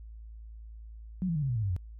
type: tone with pitch steps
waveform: sine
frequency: 185 / 166.73 / 150.27 / 135.43 / 122.05 / 110 / 99.14 / 89.35 Hz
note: F#3 / E3 / D3 / C#3 / B2 / A2 / G2 / F2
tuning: 0 / +20 / +40 / -40 / -20 / 0 / +20 / +40 cents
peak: -27 dBFS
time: 1.22-1.764 s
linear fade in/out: 0 ms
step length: 68 ms
effects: added 55 Hz sine -43 dBFS peak until 1.99 s